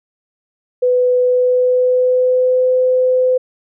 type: tone with pitch glide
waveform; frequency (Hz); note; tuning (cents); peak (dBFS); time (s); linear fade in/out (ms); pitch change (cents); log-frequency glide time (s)
sine; 498.4 to 508.9; B4 to C5; +16 to -48; -10; 0.82-3.38; 10; +36; 1.21-2.72
effects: none